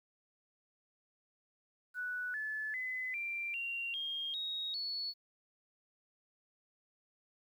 sine tone with pitch steps, 1480 / 1729.8 / 2022 / 2363 / 2762 / 3228 / 3773 / 4409 Hz, F#6 / A6 / B6 / D7 / F7 / G#7 / A#7 / C#8, 0 / -30 / +40 / +10 / -20 / -50 / +20 / -10 cents, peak -36 dBFS, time 1.94-5.14 s, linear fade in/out 50 ms, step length 400 ms, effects 11-bit

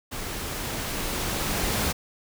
pink noise with level ramp, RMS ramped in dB -34 to -25 dBFS, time 0.11-1.93 s, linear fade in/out 20 ms, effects none

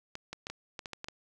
clicks, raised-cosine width 0.2 ms, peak -22 dBFS, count 9, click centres 0.154 / 0.33 / 0.469 / 0.5 / 0.792 / 0.858 / 0.933 / 1.044 / 1.085 s, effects none

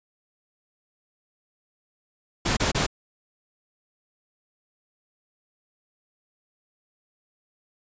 pink noise bursts, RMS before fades -23 dBFS, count 3, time 2.45-2.866 s, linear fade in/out 10 ms, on 120 ms, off 28 ms, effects resampled to 16000 Hz

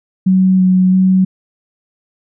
sine tone with vibrato, 186.2 Hz, F#3, 11 cents sharp, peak -7 dBFS, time 0.26-1.25 s, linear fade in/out 10 ms, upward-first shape square, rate 1.5 Hz, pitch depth 11 cents each way, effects none

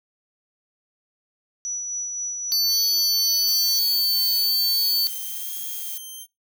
sine tone with tremolo, 5900 Hz, F#8, 6 cents flat, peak -25 dBFS, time 1.65-3.79 s, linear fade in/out 0 ms, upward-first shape sine, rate 3.8 Hz, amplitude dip 30%
square tone, 4501 Hz, C#8, 26 cents sharp, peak -19 dBFS, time 2.52-5.07 s, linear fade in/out 0 ms
5% pulse tone with vibrato, 3188 Hz, G7, 28 cents sharp, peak -28 dBFS, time 2.68-6.27 s, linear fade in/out 50 ms, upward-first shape sine, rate 1.1 Hz, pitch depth 32 cents each way
violet noise, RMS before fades -32 dBFS, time 3.47-5.98 s, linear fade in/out 5 ms
effects noise-tail reverb RT60 0.2 s tail -23 dB re dry

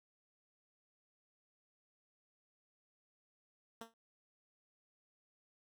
10% pulse tone with exponential decay, 227.9 Hz, A#3, 39 cents flat, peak -35 dBFS, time 3.81-3.94 s, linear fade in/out 2 ms, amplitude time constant 27 ms, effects none

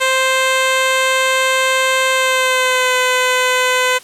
10% pulse tone with pitch glide, 523.3 to 506.6 Hz, C5 to B4, 0 to +44 cents, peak -4 dBFS, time 0-3.99 s, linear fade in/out 20 ms, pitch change -56 cents, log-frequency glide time 2.12-2.94 s, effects white hiss -40 dBFS RMS until 4.03 s + low-pass 10000 Hz 12 dB/octave

